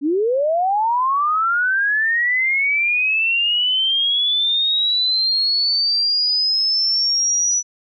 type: linear sweep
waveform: sine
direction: up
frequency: 270 to 5930 Hz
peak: -15 dBFS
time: 0.01-7.63 s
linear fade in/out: 50 ms
effects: none